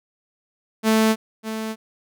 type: tone with echo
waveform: sawtooth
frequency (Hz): 220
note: A3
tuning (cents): 0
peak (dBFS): -11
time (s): 0.83-1.16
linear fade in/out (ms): 50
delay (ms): 600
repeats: 1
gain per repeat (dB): -11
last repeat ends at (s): 1.76
effects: none